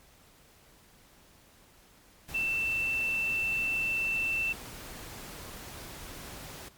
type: tone in noise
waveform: sine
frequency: 2672 Hz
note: E7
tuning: 23 cents sharp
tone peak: -27 dBFS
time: 2.34-4.53 s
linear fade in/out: 10 ms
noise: pink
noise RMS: -44 dBFS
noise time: 2.28-6.69 s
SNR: +14 dB
effects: pink hiss -59 dBFS RMS until 6.77 s + MP3 96 kbps